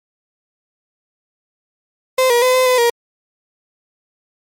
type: tone with pitch steps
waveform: 35% pulse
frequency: 517 / 477.8 / 508 / 513 / 505 / 472.1 Hz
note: C5 / A#4 / B4 / C5 / B4 / A#4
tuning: -21 / +43 / +49 / -34 / +39 / +22 cents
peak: -9 dBFS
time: 2.18-2.9 s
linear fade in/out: 5 ms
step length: 120 ms
effects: MP3 64 kbps